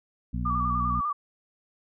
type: harmonic tone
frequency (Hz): 60.5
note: B1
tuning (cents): -35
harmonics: 1 / 2 / 3 / 4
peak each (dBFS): -30 / -33 / -34 / -36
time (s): 0.33-1.01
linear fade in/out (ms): 10
type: tone with vibrato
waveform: sine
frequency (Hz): 1174.7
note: D6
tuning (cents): 0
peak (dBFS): -25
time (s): 0.45-1.13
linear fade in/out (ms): 10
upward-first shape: square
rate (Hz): 10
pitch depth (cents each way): 46
effects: none